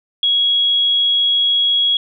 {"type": "tone", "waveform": "sine", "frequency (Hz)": 3322, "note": "G#7", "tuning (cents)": 0, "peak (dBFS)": -12, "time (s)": [0.23, 1.97], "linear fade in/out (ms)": 2, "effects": []}